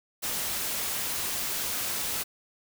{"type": "noise", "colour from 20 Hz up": "white", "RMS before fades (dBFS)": -31, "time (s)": [0.22, 2.24], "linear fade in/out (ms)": 20, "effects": []}